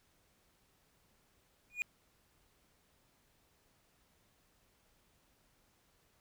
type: tone with exponential growth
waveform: triangle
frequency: 2447 Hz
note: D#7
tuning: 29 cents flat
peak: -27 dBFS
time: 1.7-1.82 s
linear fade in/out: 0 ms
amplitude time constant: 25 ms
effects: pink hiss -72 dBFS RMS until 6.2 s